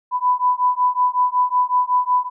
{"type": "beating tone pair", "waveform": "sine", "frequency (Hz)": [993, 998.4], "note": ["B5", "B5"], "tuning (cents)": [9, 19], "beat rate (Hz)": 5.4, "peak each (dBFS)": -18, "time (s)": [0.11, 2.3], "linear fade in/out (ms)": 50, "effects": []}